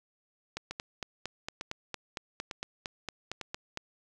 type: two click trains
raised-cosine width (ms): 0.2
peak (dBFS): -20 / -18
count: 4 / 15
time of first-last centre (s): 0.71-3.413 / 0.57-3.774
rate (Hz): 1.11 / 4.37
effects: none